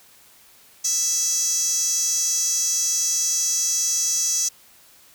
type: tone with high-pass filter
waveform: sawtooth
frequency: 659.3 Hz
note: E5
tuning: in tune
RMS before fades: -22 dBFS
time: 0.84-4.49 s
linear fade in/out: 10 ms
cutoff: 6200 Hz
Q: 9.1
effects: white hiss -52 dBFS RMS until 5.14 s